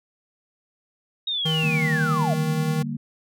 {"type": "linear sweep", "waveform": "sine", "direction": "down", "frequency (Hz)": [3772, 602], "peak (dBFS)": -23, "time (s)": [1.27, 2.34], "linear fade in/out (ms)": 5}
{"type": "tone with pitch glide", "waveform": "square", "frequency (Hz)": [158.5, 157.04], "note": ["D#3", "D#3"], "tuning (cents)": [32, 16], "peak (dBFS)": -23, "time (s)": [1.45, 2.83], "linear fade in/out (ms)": 10, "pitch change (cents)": -16, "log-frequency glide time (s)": [1.66, 2.37]}
{"type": "chord", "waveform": "sine", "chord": "G minor", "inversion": "second", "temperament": "equal", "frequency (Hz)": [146.83, 196, 233.1], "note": ["D3", "G3", "Bb3"], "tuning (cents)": [0, 0, 0], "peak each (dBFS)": [-30, -33, -29], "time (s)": [1.63, 2.97], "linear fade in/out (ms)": 5}
{"effects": []}